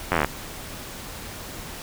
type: slowing click train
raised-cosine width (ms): 0.5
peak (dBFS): -5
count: 11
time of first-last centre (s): 0.12-0.246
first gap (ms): 11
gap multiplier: 1.03
effects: pink hiss -37 dBFS RMS until 1.82 s